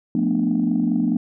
sine chord, B half-diminished seventh, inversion second, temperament just, 177.8 / 222.2 / 246.9 / 296.3 Hz, F3 / A3 / B3 / D4, +31 / +17 / 0 / +15 cents, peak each -24 / -21 / -21 / -23 dBFS, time 0.15-1.17 s, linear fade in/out 2 ms, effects tanh soft clip ceiling -10 dBFS

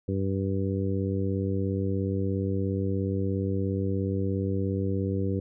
harmonic tone, 97 Hz, G2, 18 cents flat, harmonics 1 / 2 / 3 / 4 / 5, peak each -28 / -31 / -33 / -34 / -35 dBFS, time 0.08-5.4 s, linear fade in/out 5 ms, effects none

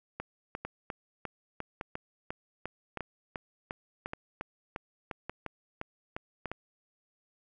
two click trains, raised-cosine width 0.5 ms, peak -21 / -21 dBFS, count 19 / 6, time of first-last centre 0.2-6.516 / 0.65-6.457 s, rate 2.85 / 0.861 Hz, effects none

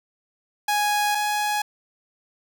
sawtooth tone pair in turn, 830.6 / 835.9 Hz, G#5 / G#5, 0 / +11 cents, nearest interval unison, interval 11 cents, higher second, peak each -16 / -18 dBFS, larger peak first, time 0.68-1.15 / 1.15-1.62 s, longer neither, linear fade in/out 5 ms, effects none

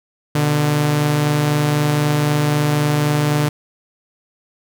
sawtooth tone pair together, 124.4 / 148.31 Hz, B2 / D3, +13 / +17 cents, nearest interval minor third, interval 304 cents, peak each -20 / -11 dBFS, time 0.35-3.49 s, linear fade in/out 5 ms, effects none

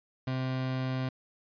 30% pulse tone, 130 Hz, C3, 11 cents flat, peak -27 dBFS, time 0.27-1.09 s, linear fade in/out 5 ms, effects resampled to 11025 Hz

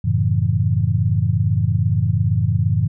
sine chord, F# minor seventh, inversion none, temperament equal, 92.5 / 110 / 138.59 / 164.81 Hz, F#2 / A2 / C#3 / E3, 0 / 0 / 0 / 0 cents, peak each -20 / -18 / -22 / -23 dBFS, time 0.04-2.88 s, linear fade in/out 10 ms, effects none

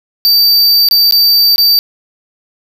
square tone with dropouts, 4639 Hz, D8, 22 cents flat, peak -6 dBFS, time 0.25-1.79 s, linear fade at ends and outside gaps 0 ms, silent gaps 0.887-0.911 / 1.11-1.123 / 1.56-1.581 s, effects none

